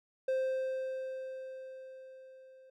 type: tone with level ramp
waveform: triangle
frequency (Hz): 523.3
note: C5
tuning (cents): 0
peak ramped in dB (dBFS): -26 to -53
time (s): 0.28-2.7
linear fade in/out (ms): 5
effects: none